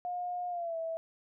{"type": "tone with pitch glide", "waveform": "sine", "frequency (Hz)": [714, 654.7], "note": ["F5", "E5"], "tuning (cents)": [38, -12], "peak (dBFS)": -33, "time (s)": [0.05, 0.97], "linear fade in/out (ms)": 0, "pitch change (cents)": -150, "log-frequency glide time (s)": [0.49, 0.77], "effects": []}